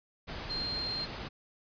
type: tone in noise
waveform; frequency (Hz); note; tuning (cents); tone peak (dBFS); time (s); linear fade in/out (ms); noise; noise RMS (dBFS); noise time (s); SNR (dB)
sine; 4186; C8; 0; -33; 0.49-1.06; 20; pink; -40; 0.27-1.29; +4
effects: resampled to 11025 Hz